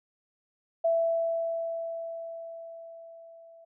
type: tone with level ramp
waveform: sine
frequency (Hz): 664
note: E5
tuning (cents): +12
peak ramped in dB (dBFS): -21 to -50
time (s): 0.84-3.65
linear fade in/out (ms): 10
effects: none